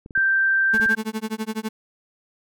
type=clicks; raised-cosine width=3 ms; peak=-26 dBFS; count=6; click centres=0.061 / 0.108 / 0.177 / 0.745 / 0.798 / 0.861 s
type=tone with pitch glide; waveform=sine; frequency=1568 to 1578.9 Hz; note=G6 to G6; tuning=0 to +12 cents; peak=-16 dBFS; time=0.15-0.95 s; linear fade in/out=5 ms; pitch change=+12 cents; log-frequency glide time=0.69-0.83 s
type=tone with tremolo; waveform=35% pulse; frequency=218.8 Hz; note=A3; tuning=9 cents flat; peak=-21 dBFS; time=0.73-1.69 s; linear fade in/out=10 ms; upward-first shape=sine; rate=12 Hz; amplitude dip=100%
effects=none